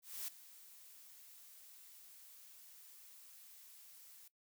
blue noise with ADSR envelope, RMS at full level -42 dBFS, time 0.02-4.28 s, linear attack 260 ms, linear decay 4 ms, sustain -17 dB, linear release 4 ms, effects noise-tail reverb RT60 0.1 s tail -18 dB re dry

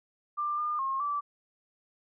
sine tone with pitch steps, 1188 / 1208 / 1075 / 1161 Hz, D6 / D6 / C6 / D6, +20 / +48 / +47 / -20 cents, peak -28 dBFS, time 0.37-1.21 s, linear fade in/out 20 ms, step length 210 ms, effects none

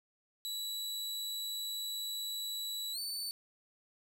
sawtooth tone with pitch glide, 3931 to 4516 Hz, B7 to C#8, -9 to +31 cents, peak -34 dBFS, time 0.45-3.31 s, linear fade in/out 0 ms, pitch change +240 cents, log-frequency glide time 2.93-2.99 s, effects none

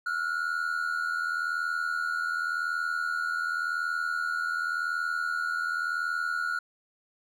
triangle tone pair together, 1360 / 1440.9 Hz, F6 / F#6, -46 / -46 cents, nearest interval minor second, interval 100 cents, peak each -31 / -27 dBFS, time 0.06-6.59 s, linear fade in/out 5 ms, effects none

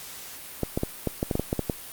clicks, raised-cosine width 2 ms, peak -11 dBFS, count 11, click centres 0.633 / 0.775 / 0.834 / 1.073 / 1.229 / 1.312 / 1.354 / 1.396 / 1.529 / 1.593 / 1.698 s, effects white hiss -41 dBFS RMS until 1.92 s + Opus 48 kbps

